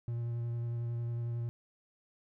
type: tone with vibrato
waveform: triangle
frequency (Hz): 118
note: A#2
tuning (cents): +22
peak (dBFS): -31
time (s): 0.08-1.49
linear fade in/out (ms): 0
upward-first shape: square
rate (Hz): 11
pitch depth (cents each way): 10
effects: none